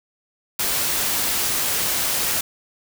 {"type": "noise", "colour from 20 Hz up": "white", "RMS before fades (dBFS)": -22, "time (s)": [0.59, 2.41], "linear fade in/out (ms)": 5, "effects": []}